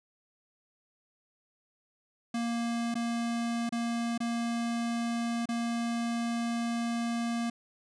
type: tone with dropouts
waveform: square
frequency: 233.9 Hz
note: A#3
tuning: 6 cents sharp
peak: -30 dBFS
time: 2.34-7.5 s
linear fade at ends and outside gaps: 5 ms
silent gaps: 2.943-2.953 / 3.693-3.723 / 4.178-4.203 / 5.457-5.488 s
effects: resampled to 22050 Hz